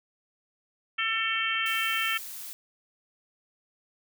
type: harmonic tone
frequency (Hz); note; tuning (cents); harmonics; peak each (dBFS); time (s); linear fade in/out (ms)
447.4; A4; +29; 3 / 4 / 5 / 6 / 7; -32 / -32 / -32 / -32 / -32; 0.98-2.18; 10
type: noise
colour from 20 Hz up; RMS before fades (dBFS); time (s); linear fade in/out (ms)
blue; -40; 1.66-2.53; 0
effects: none